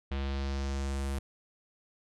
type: tone with low-pass filter sweep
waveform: square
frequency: 68.5 Hz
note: C#2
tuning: 20 cents flat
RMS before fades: -33 dBFS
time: 0.11-1.19 s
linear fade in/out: 5 ms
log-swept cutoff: 3200 to 11000 Hz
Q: 1.8
effects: none